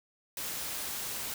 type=noise; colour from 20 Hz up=white; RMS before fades=-37 dBFS; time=0.37-1.34 s; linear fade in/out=2 ms; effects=none